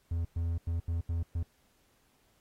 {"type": "tone bursts at uneven times", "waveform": "triangle", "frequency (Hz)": 83.9, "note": "E2", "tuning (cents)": 31, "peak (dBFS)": -27, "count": 6, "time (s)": [[0.11, 0.25], [0.36, 0.58], [0.67, 0.8], [0.88, 1.01], [1.09, 1.23], [1.35, 1.43]], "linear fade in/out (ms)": 5, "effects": ["pink hiss -70 dBFS RMS until 2.4 s", "AAC 48 kbps"]}